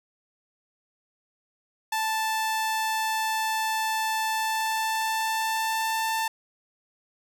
sawtooth tone with pitch glide, 880 to 890.2 Hz, A5 to A5, 0 to +20 cents, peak -21 dBFS, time 1.92-6.28 s, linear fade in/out 5 ms, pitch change +20 cents, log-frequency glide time 4.29-6.14 s, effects none

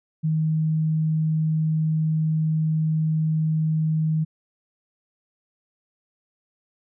sine tone, 157.4 Hz, D#3, 20 cents sharp, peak -19 dBFS, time 0.23-4.25 s, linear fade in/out 20 ms, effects none

